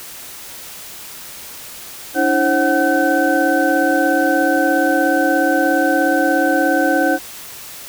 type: tone cluster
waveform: sine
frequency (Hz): 289.8 / 326.7 / 535 / 745 / 1525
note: D4 / E4 / C5 / F#5 / G6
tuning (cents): -23 / -15 / +38 / +12 / -48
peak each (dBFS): -19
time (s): 2.14-7.19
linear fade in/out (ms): 50
effects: white hiss -34 dBFS RMS until 7.88 s